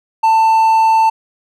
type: tone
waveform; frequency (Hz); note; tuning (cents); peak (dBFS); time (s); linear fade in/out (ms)
triangle; 890; A5; +20; -6; 0.23-1.1; 10
effects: none